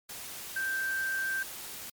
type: tone in noise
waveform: sine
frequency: 1568 Hz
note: G6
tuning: in tune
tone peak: -29 dBFS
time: 0.56-1.43 s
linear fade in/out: 5 ms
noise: white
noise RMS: -42 dBFS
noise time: 0.09-1.9 s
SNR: +10 dB
effects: MP3 96 kbps